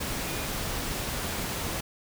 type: tone in noise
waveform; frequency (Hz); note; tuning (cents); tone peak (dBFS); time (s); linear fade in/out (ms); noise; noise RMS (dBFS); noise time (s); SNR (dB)
sine; 2445; D#7; -31; -42; 0.26-0.46; 10; pink; -32; 0-1.81; -13
effects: none